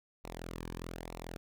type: tone with flanger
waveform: sawtooth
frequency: 42.36 Hz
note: E1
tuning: 48 cents sharp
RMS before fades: -44 dBFS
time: 0.24-1.37 s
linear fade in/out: 0 ms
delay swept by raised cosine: 0.62 to 1.5 ms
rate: 1.1 Hz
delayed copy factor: -0.7
effects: none

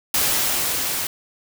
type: noise with level ramp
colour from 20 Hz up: white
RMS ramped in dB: -19 to -25 dBFS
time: 0.14-1.07 s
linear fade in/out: 2 ms
effects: none

